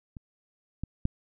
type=clicks; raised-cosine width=5 ms; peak=-29 / -20 / -13 dBFS; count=3; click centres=0.168 / 0.836 / 1.054 s; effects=none